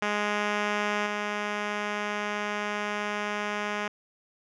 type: tone with level steps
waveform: 5% pulse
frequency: 207.7 Hz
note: G#3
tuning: in tune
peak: -14 / -17 dBFS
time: 0.02-3.88 s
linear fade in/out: 5 ms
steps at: 1.06 s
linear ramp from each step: 2 ms
effects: low-pass 4000 Hz 12 dB/octave